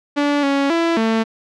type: tone with pitch steps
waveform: sawtooth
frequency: 289 / 278.2 / 334.1 / 223.8 Hz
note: D4 / C#4 / E4 / A3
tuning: -28 / +6 / +23 / +30 cents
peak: -11 dBFS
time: 0.16-1.24 s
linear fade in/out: 20 ms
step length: 270 ms
effects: low-pass 4000 Hz 12 dB/octave